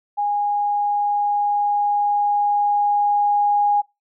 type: tone with level ramp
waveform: sine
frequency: 822 Hz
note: G#5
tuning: 18 cents flat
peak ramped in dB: -18 to -14 dBFS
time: 0.17-3.82 s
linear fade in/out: 20 ms
effects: noise-tail reverb RT60 0.2 s tail -23 dB re dry